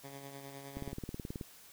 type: tone with tremolo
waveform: 10% pulse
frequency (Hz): 138.59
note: C#3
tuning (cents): 0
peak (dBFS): -37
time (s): 0.03-0.94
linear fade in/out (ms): 20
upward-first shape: sine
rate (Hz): 9.7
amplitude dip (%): 40
type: click train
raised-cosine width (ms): 3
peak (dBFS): -27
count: 13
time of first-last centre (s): 0.77-1.412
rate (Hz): 18.7
effects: white hiss -57 dBFS RMS until 1.72 s